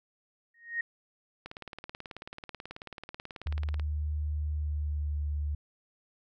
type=tone with exponential growth; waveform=sine; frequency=1864.7 Hz; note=A#6; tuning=in tune; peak=-26 dBFS; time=0.54-0.81 s; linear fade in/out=5 ms; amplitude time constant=58 ms
type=click train; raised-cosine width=0.3 ms; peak=-25 dBFS; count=44; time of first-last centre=1.46-3.797 s; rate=18.4 Hz
type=tone with pitch glide; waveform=sine; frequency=75.2 to 73.65 Hz; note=D2 to D2; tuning=+42 to +6 cents; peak=-29 dBFS; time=3.46-5.55 s; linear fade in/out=5 ms; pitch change=-36 cents; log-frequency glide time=4.47-5.2 s
effects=none